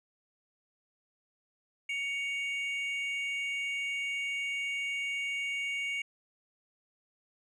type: tone pair together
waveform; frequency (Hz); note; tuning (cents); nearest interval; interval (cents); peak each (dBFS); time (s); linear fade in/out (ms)
triangle; 2234 / 2800; C#7 / F7; +13 / +4; major third; 391; -31 / -37; 1.89-6.02; 5
effects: resampled to 24000 Hz